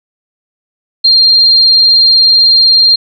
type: tone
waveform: sine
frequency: 4194 Hz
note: C8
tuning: 3 cents sharp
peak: -3 dBFS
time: 1.04-2.96 s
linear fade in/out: 10 ms
effects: none